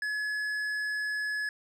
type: tone with tanh clipping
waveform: sine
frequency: 1700 Hz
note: G#6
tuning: 40 cents sharp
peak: -31 dBFS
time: 0.02-1.49 s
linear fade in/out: 2 ms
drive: 9 dB
effects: none